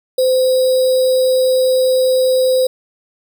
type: tone with sample-and-hold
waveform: sine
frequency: 515 Hz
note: C5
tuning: 28 cents flat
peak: -10 dBFS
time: 0.18-2.67 s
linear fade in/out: 5 ms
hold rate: 4410 Hz
effects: none